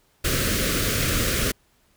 pink band-stop noise, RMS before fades -23 dBFS, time 0.24-1.52 s, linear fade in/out 10 ms, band 600 to 1200 Hz, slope 48 dB/octave, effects pink hiss -63 dBFS RMS until 1.96 s

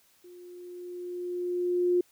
sine tone with level ramp, 355.7 Hz, F4, 32 cents sharp, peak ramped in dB -47 to -20 dBFS, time 0.24-2.01 s, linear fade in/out 5 ms, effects white hiss -64 dBFS RMS until 2.11 s

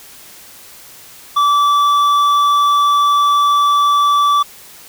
triangle tone with hard clipping, 1158 Hz, D6, 25 cents flat, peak -11 dBFS, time 1.36-4.43 s, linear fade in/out 10 ms, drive 10 dB, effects white hiss -39 dBFS RMS until 4.88 s

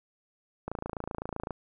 click train, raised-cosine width 1 ms, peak -20 dBFS, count 24, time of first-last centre 0.68-1.507 s, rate 27.8 Hz, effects none

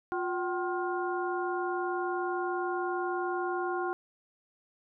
harmonic tone with a mistuned harmonic, 354.3 Hz, F4, 25 cents sharp, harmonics 1 / 2 / 3 / 4, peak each -32 / -35 / -37 / -38 dBFS, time 0.12-3.93 s, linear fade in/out 0 ms, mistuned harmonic 2, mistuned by +130 cents, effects none

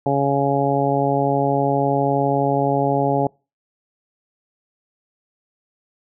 harmonic tone, 139.4 Hz, C#3, 10 cents sharp, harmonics 1 / 2 / 3 / 4 / 5 / 6, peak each -23 / -23 / -23 / -23 / -23 / -23 dBFS, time 0.06-3.27 s, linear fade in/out 2 ms, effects noise-tail reverb RT60 0.3 s tail -26 dB re dry

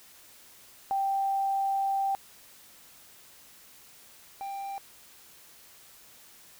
sine / triangle tone pair in turn, 784 / 789.5 Hz, G5 / G5, 0 / +12 cents, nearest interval unison, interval 12 cents, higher second, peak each -25 / -32 dBFS, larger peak first, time 0.91-2.15 / 4.41-4.78 s, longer first, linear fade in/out 0 ms, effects white hiss -54 dBFS RMS until 6.59 s

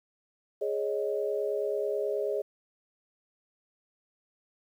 sine chord, Ab suspended fourth, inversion none, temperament just, 415.3 / 553.7 / 623 Hz, Ab4 / Db5 / Eb5, 0 / -2 / +2 cents, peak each -30 / -33 / -34 dBFS, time 0.61-2.42 s, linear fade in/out 10 ms, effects 10-bit

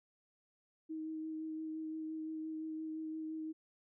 sine tone with vibrato, 315.6 Hz, D#4, 25 cents sharp, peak -39 dBFS, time 0.89-3.53 s, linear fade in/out 20 ms, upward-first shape sine, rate 5.8 Hz, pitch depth 13 cents each way, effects none

